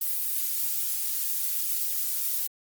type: noise with flanger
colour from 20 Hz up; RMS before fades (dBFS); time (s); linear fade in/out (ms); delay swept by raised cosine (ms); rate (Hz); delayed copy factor
violet; -28; 0.01-2.47; 5; 1.6 to 6.1; 3.6; +0.85
effects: Opus 32 kbps